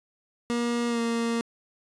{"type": "tone with pitch glide", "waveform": "30% pulse", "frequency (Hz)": [237.7, 232.1], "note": ["A#3", "A#3"], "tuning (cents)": [34, -7], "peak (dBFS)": -22, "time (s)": [0.5, 1.41], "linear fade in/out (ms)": 0, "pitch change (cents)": -41, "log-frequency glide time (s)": [0.88, 1], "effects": ["resampled to 22050 Hz"]}